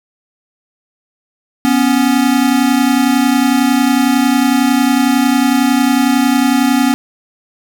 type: tone pair together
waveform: square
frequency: 246.2 / 277.2 Hz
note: B3 / C#4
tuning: -5 / 0 cents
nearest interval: major second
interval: 205 cents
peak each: -13 dBFS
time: 1.65-6.94 s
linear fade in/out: 0 ms
effects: none